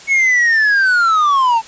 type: linear sweep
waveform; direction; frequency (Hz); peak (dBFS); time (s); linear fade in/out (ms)
triangle; down; 2217 to 875; -8; 0.07-1.62; 50
effects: white hiss -37 dBFS RMS until 1.67 s + resampled to 16000 Hz